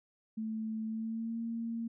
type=tone with pitch glide; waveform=sine; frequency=220 to 229.9 Hz; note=A3 to A#3; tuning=0 to -24 cents; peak=-34 dBFS; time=0.37-1.88 s; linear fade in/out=10 ms; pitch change=+76 cents; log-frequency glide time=0.86-1.39 s; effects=none